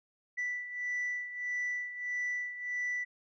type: beating tone pair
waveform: sine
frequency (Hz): 1972 / 1973.6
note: B6 / B6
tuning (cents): -3 / -2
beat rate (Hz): 1.6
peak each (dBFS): -33 / -38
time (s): 0.37-3.05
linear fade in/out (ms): 20
effects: tanh soft clip ceiling -29 dBFS